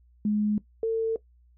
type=tone pair in turn; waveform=sine; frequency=210 / 449.4 Hz; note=G#3 / A4; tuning=+19 / +37 cents; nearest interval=octave + minor second; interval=1318 cents; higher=second; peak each=-22 dBFS; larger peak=neither; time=0.25-0.58 / 0.83-1.16 s; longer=neither; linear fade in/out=2 ms; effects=noise-tail reverb RT60 0.1 s tail -17 dB re dry + added 60 Hz sine -56 dBFS peak until 1.57 s